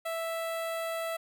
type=tone with notch filter; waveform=sawtooth; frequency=659 Hz; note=E5; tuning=1 cent flat; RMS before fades=-34 dBFS; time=0.05-1.17 s; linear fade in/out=10 ms; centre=5600 Hz; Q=1.2; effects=none